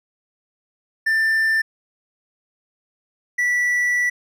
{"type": "tone pair in turn", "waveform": "triangle", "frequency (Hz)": [1782, 1957.6], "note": ["A6", "B6"], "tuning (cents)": [22, -16], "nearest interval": "major second", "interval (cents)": 162, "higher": "second", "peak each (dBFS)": [-14, -15], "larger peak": "first", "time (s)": [[1.06, 1.62], [3.38, 4.1]], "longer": "second", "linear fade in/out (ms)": 10, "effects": []}